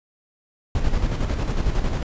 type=noise with tremolo; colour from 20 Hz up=brown; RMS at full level=-20 dBFS; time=0.75-2.03 s; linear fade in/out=2 ms; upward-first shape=square; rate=11 Hz; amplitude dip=45%; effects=resampled to 16000 Hz